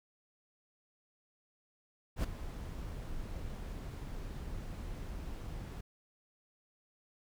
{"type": "noise with ADSR envelope", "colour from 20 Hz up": "brown", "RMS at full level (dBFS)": -28, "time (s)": [2.16, 5.81], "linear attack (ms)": 79, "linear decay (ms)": 9, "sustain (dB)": -14, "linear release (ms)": 6, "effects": []}